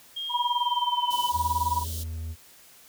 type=tone with pitch glide; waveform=sine; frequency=3231 to 3032 Hz; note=G#7 to F#7; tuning=-48 to +42 cents; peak=-30 dBFS; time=0.16-1.3 s; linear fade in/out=10 ms; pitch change=-110 cents; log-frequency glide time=0.39-1.17 s
type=tone with tremolo; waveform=sine; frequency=971 Hz; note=B5; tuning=30 cents flat; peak=-20 dBFS; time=0.29-1.85 s; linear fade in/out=50 ms; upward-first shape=sine; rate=19 Hz; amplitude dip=90%
type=band-stop noise; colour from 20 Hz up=white; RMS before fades=-38 dBFS; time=1.1-2.04 s; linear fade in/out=10 ms; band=630 to 2900 Hz; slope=96 dB/octave
type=tone; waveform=triangle; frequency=81.1 Hz; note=E2; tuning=28 cents flat; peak=-29 dBFS; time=1.32-2.36 s; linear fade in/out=50 ms
effects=white hiss -53 dBFS RMS until 2.88 s